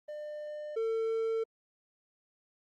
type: tone pair in turn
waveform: triangle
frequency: 600 / 449.5 Hz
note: D5 / A4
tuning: +37 / +37 cents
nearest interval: perfect fourth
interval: 500 cents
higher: first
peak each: -36 / -27 dBFS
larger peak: second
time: 0.08-0.76 / 0.76-1.44 s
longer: neither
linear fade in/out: 10 ms
effects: Opus 24 kbps